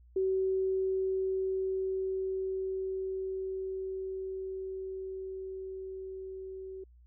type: tone with level ramp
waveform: sine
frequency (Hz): 380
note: F#4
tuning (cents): +46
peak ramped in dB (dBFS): -26 to -40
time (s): 0.16-6.84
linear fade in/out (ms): 5
effects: added 60 Hz sine -55 dBFS peak until 7.06 s